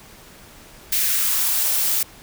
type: noise with high-pass filter sweep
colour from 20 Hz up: blue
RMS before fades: -20 dBFS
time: 0.92-2.03 s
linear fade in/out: 5 ms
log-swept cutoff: 2100 to 300 Hz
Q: 1.7
effects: pink hiss -45 dBFS RMS until 2.22 s